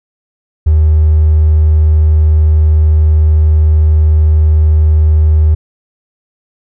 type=tone with hard clipping; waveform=triangle; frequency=77.78 Hz; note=D#2; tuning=in tune; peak=-5 dBFS; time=0.66-5.55 s; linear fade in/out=10 ms; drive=4 dB; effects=none